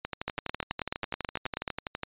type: two click trains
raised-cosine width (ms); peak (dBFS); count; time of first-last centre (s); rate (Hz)
0.3; -14 / -16; 14 / 25; 0.28-1.678 / 0.05-2.033; 9.3 / 12.1
effects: resampled to 8000 Hz